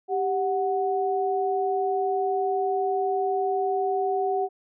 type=tone pair together; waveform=sine; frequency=392 / 740 Hz; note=G4 / F#5; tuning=0 / 0 cents; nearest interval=major seventh; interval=1100 cents; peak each=-25 dBFS; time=0.08-4.49 s; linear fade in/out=50 ms; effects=none